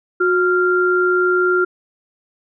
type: tone pair together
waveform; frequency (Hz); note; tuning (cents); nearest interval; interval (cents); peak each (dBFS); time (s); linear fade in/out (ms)
sine; 363.5 / 1387.9; F#4 / F6; -31 / -11; octave + major seventh; 2320; -15 / -16; 0.2-1.65; 10
effects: none